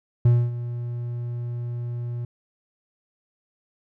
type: tone with ADSR envelope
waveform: triangle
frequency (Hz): 120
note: B2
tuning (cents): -49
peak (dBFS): -10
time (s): 0.25-2.25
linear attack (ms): 6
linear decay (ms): 250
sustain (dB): -15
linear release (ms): 3
effects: none